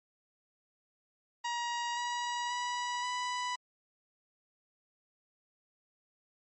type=tone with pitch steps; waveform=sawtooth; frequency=951 / 963.7 / 976.6 / 989.7 Hz; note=A#5 / B5 / B5 / B5; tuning=+34 / -43 / -20 / +3 cents; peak=-29 dBFS; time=1.44-3.56 s; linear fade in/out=10 ms; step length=530 ms; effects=MP3 32 kbps